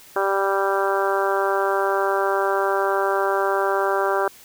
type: harmonic tone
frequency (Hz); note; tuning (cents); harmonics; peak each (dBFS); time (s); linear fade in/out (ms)
195.8; G3; -2; 2 / 3 / 4 / 5 / 6 / 7 / 8; -23 / -25 / -26 / -27 / -28 / -28 / -29; 0.16-4.28; 2
effects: white hiss -47 dBFS RMS until 4.44 s